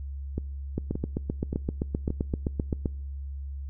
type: two click trains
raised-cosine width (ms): 3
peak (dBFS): -14 / -17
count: 17 / 4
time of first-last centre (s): 0.78-2.858 / 0.38-2.104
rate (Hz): 7.7 / 1.74
effects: noise-tail reverb RT60 0.9 s tail -26 dB re dry + added 69 Hz sine -33 dBFS peak until 3.69 s